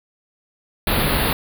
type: band-stop noise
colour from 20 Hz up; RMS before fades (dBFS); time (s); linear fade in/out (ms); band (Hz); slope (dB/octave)
pink; -19; 0.87-1.33; 2; 4600 to 9900; 96
effects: none